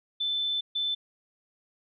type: tone bursts at uneven times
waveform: sine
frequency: 3525 Hz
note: A7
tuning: 2 cents sharp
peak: -26 dBFS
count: 2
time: 0.2-0.61 / 0.75-0.95 s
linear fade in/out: 10 ms
effects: none